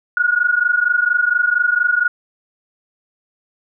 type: tone pair together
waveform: sine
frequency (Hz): 1436.7 / 1461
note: F6 / F#6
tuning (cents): +49 / -22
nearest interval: unison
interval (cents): 29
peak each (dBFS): -16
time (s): 0.17-2.08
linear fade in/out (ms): 2
effects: none